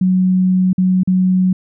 sine tone with dropouts, 185 Hz, F#3, in tune, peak -10 dBFS, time 0.01-1.53 s, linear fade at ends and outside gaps 5 ms, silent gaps 0.731-0.78 / 1.034-1.074 s, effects none

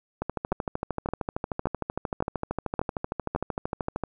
two click trains, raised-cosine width 1 ms, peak -10 / -14 dBFS, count 6 / 51, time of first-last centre 0.52-3.361 / 0.22-4.037 s, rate 1.76 / 13.1 Hz, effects none

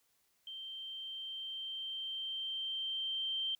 sine tone with level ramp, 3136 Hz, G7, in tune, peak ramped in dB -43 to -33 dBFS, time 0.47-3.55 s, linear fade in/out 2 ms, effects white hiss -75 dBFS RMS until 3.59 s

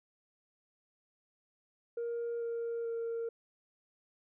sine tone with pitch steps, 469.4 / 465.4 / 461.3 Hz, A#4 / A#4 / A#4, +12 / -3 / -18 cents, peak -32 dBFS, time 1.97-3.29 s, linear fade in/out 5 ms, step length 440 ms, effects tanh soft clip ceiling -32 dBFS

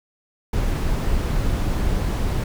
brown noise, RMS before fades -21 dBFS, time 0.53-2.44 s, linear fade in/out 5 ms, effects none

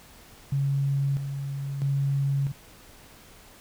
sine tone with tremolo, 138.8 Hz, C#3, 3 cents sharp, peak -22 dBFS, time 0.52-2.52 s, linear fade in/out 5 ms, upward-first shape square, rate 0.77 Hz, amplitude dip 55%, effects pink hiss -51 dBFS RMS until 3.6 s

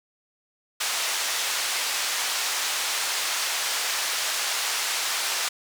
white band-pass noise, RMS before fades -27 dBFS, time 0.8-5.49 s, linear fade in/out 10 ms, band 740 to 6800 Hz, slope 12 dB/octave, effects none

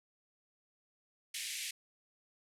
pink band-pass noise, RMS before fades -41 dBFS, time 1.34-1.71 s, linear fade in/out 5 ms, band 2000 to 12000 Hz, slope 48 dB/octave, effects none

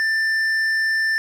sine tone with hard clipping, 1778 Hz, A6, 18 cents sharp, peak -19 dBFS, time 0-1.18 s, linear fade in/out 0 ms, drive 6 dB, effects none

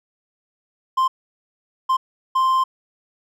triangle tone bursts at uneven times, 1046.5 Hz, C6, in tune, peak -13 dBFS, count 3, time 0.97-1.08 / 1.89-1.97 / 2.35-2.64 s, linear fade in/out 10 ms, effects none

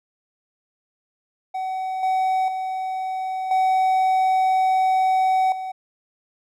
triangle tone with level steps, 754 Hz, F#5, 32 cents sharp, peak -22 / -16 / -22 / -14 / -25 dBFS, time 1.54-5.72 s, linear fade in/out 10 ms, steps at 2.03 / 2.48 / 3.51 / 5.52 s, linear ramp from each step 2 ms, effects none

